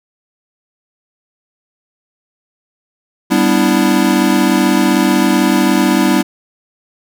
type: chord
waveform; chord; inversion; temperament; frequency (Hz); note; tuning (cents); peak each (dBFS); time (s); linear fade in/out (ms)
square; E minor seventh; first; equal; 196 / 246.9 / 293.7 / 329.6; G3 / B3 / D4 / E4; 0 / 0 / 0 / 0; -16; 3.3-6.23; 20
effects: none